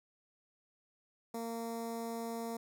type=tone with notch filter; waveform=15% pulse; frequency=230 Hz; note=A#3; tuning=23 cents flat; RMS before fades=-40 dBFS; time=1.34-2.57 s; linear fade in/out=5 ms; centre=2800 Hz; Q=0.63; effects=none